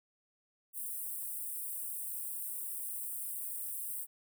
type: high-pass noise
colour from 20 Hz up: white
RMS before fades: -40 dBFS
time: 0.73-4.07 s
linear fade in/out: 50 ms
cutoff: 8200 Hz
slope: 96 dB/octave
effects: none